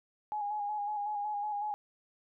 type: tone with vibrato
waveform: sine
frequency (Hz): 831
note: G#5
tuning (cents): +1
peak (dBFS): -32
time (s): 0.32-1.74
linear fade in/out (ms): 0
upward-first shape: square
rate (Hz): 5.4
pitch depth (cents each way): 30
effects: none